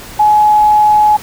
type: tone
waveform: sine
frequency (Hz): 845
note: G#5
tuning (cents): +30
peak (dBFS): -5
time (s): 0.19-1.17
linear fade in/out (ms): 10
effects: pink hiss -31 dBFS RMS until 1.22 s